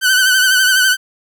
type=tone with vibrato; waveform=sawtooth; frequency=1516 Hz; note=F#6; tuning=42 cents sharp; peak=-6 dBFS; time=0.01-0.97 s; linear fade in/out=50 ms; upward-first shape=sine; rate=12 Hz; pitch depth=50 cents each way; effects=none